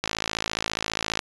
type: click train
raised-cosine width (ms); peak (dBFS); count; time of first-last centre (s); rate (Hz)
0.2; -7; 64; 0.04-1.192; 54.7
effects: resampled to 22050 Hz